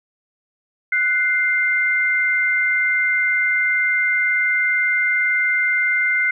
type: tone pair together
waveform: sine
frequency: 1485.8 / 2093 Hz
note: F#6 / C7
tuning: +7 / 0 cents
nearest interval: tritone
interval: 593 cents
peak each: -20 / -17 dBFS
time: 0.92-6.31 s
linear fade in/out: 5 ms
effects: none